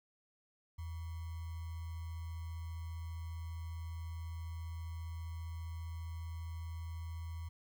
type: tone with sample-and-hold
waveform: sine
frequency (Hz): 82.41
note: E2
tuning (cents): 0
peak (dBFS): -40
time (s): 0.78-7.49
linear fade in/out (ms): 10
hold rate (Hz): 1050
effects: none